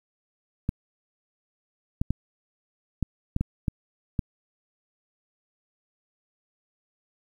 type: clicks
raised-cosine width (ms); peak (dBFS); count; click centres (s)
5; -12; 8; 0.691 / 2.015 / 2.106 / 3.027 / 3.364 / 3.41 / 3.682 / 4.192
effects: 9-bit